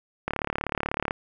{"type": "click train", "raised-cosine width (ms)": 0.5, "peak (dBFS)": -11, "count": 31, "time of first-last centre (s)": [0.28, 1.109], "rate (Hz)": 36.2, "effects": []}